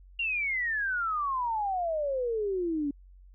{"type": "exponential sweep", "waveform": "sine", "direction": "down", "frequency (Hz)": [2810, 277.8], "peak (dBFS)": -27, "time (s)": [0.19, 2.91], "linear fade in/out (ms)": 5, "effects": ["added 46 Hz sine -50 dBFS peak until 3.34 s"]}